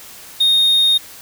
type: tone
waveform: triangle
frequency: 3700 Hz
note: A#7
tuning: 14 cents flat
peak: -9 dBFS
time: 0.4-0.98 s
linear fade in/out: 10 ms
effects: white hiss -38 dBFS RMS until 1.21 s